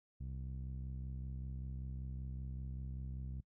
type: tone with low-pass filter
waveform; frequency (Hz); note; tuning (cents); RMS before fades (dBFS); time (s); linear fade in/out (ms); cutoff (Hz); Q
sawtooth; 65.2; C2; -5; -44; 0.2-3.41; 10; 150; 1.5
effects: noise-tail reverb RT60 0.1 s tail -22 dB re dry